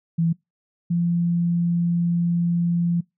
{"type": "tone pair in turn", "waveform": "sine", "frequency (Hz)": [166.2, 171.76], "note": ["E3", "F3"], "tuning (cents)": [15, -29], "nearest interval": "minor second", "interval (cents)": 56, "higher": "second", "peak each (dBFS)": [-17, -18], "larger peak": "first", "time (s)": [[0.18, 0.33], [0.9, 3.01]], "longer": "second", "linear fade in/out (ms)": 10, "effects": ["noise-tail reverb RT60 0.2 s tail -25 dB re dry"]}